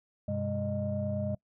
sine tone cluster, 98.2 / 127.5 / 203.6 / 615 Hz, G2 / C3 / G#3 / D#5, +4 / -44 / -34 / -20 cents, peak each -34 / -37 / -34 / -34 dBFS, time 0.28-1.35 s, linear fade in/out 5 ms, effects noise-tail reverb RT60 0.1 s tail -24 dB re dry + tanh soft clip ceiling -21 dBFS

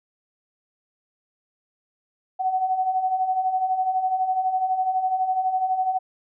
sine beating tone pair, 740 / 752 Hz, F#5 / F#5, 0 / +28 cents, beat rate 12 Hz, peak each -28 / -21 dBFS, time 2.39-5.99 s, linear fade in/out 20 ms, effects none

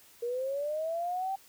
sine linear sweep, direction up, 466.2 to 784 Hz, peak -30 dBFS, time 0.22-1.36 s, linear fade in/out 10 ms, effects white hiss -58 dBFS RMS until 1.48 s

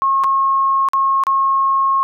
sine tone with dropouts, 1084 Hz, C#6, 39 cents flat, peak -12 dBFS, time 0.02-2.03 s, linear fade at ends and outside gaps 0 ms, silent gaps 0.237-0.242 / 0.887-0.934 / 1.237-1.268 s, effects none

